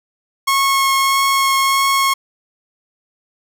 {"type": "tone with vibrato", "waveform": "sawtooth", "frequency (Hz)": 1090, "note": "C#6", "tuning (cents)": -29, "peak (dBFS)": -9, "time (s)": [0.47, 2.14], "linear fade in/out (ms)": 10, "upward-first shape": "triangle", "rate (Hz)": 1.6, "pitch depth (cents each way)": 10, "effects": []}